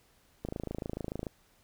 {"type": "click train", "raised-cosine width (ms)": 2, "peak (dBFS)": -22, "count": 23, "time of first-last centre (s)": [0.45, 1.268], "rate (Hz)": 26.9, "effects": ["pink hiss -66 dBFS RMS until 1.63 s"]}